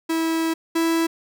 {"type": "tone pair in turn", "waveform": "45% pulse", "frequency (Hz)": [325.8, 329.4], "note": ["E4", "E4"], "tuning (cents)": [-20, -1], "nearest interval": "unison", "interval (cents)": 19, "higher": "second", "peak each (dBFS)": [-20, -18], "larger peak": "second", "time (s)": [[0.09, 0.54], [0.75, 1.07]], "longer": "first", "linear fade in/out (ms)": 10, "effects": []}